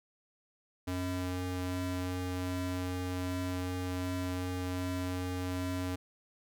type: ring-modulated tone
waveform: 45% pulse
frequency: 181.9 Hz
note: F#3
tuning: 29 cents flat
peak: -30 dBFS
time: 0.87-5.96 s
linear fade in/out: 10 ms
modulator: 91.6 Hz
effects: none